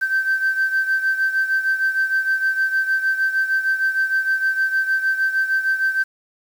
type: beating tone pair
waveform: sine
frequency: 1552 / 1558.5 Hz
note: G6 / G6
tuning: -18 / -11 cents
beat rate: 6.5 Hz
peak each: -17 / -22 dBFS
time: 0.01-6.04 s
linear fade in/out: 20 ms
effects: tanh soft clip ceiling -12 dBFS + 7-bit